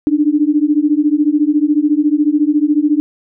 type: beating tone pair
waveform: sine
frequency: 291.1 / 305.1 Hz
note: D4 / D#4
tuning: -15 / -34 cents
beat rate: 14 Hz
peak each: -13 dBFS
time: 0.07-3 s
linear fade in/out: 0 ms
effects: none